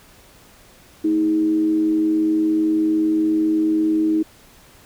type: tone with frequency modulation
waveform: sine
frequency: 316.7 Hz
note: D#4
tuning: 31 cents sharp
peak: -15 dBFS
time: 1.04-4.23 s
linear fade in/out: 10 ms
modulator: 94.7 Hz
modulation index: 0.32
effects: pink hiss -49 dBFS RMS until 4.85 s